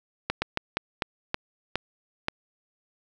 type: slowing click train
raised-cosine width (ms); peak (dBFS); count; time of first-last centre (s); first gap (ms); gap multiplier
0.3; -9; 8; 0.3-2.284; 120; 1.28
effects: none